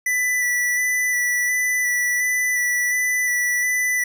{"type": "tone with vibrato", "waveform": "square", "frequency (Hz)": 1975.5, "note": "B6", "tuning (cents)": 0, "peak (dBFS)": -19, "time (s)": [0.06, 4.04], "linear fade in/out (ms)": 5, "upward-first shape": "square", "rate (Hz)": 1.4, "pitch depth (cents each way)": 14, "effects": []}